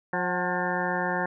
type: harmonic tone with a mistuned harmonic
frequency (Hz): 178.6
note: F3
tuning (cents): +39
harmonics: 1 / 2 / 3 / 4 / 5 / 6 / 8 / 9 / 10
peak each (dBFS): -33 / -34 / -33 / -33 / -32 / -37 / -36 / -34 / -33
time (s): 0.13-1.26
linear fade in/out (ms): 2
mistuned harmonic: 4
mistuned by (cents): +57
effects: none